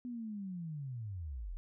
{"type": "linear sweep", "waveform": "sine", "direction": "down", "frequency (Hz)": [250, 34.61], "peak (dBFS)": -39, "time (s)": [0.05, 1.57], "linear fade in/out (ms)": 0, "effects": []}